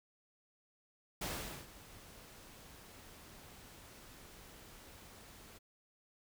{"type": "noise with ADSR envelope", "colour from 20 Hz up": "pink", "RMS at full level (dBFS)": -39, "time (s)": [1.21, 5.59], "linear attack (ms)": 8, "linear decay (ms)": 440, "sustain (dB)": -17, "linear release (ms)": 18, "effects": []}